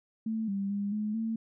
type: tone with pitch steps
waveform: sine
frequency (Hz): 221.6 / 197.6 / 202 / 212 / 224.3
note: A3 / G3 / G#3 / G#3 / A3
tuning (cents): +13 / +14 / -48 / +36 / +34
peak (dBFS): -29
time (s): 0.26-1.36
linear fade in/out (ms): 5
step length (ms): 220
effects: none